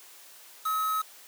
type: tone with quantisation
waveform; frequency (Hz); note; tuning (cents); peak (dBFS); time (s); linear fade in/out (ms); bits
triangle; 1281; E6; -50; -24; 0.65-1.02; 10; 6
effects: white hiss -51 dBFS RMS until 1.27 s + high-pass 400 Hz 12 dB/octave